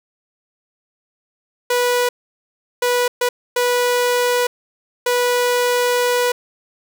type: tone bursts at uneven times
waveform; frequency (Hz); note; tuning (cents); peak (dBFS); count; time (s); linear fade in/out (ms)
sawtooth; 490; B4; -14; -11; 5; 1.7-2.09 / 2.82-3.08 / 3.21-3.29 / 3.56-4.47 / 5.06-6.32; 5
effects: none